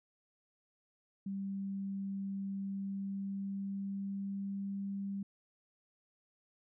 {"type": "tone with pitch glide", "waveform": "sine", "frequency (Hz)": [196, 197.71], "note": ["G3", "G3"], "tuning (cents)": [0, 15], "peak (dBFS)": -36, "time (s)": [1.26, 5.23], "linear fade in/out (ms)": 5, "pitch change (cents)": 15, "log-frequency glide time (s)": [2.6, 4.8], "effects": []}